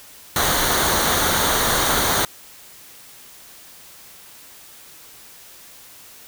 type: noise with comb filter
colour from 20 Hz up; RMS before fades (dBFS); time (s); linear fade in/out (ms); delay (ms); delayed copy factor
pink; -19; 0.36-2.25; 2; 0.39; -0.6
effects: white hiss -44 dBFS RMS until 6.27 s